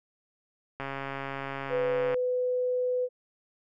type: click train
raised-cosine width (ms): 0.5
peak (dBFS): -20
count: 185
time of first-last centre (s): 0.8-2.143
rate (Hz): 137
type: tone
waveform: sine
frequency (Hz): 500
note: B4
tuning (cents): +21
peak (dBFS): -25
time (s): 1.69-3.09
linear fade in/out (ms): 50
effects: none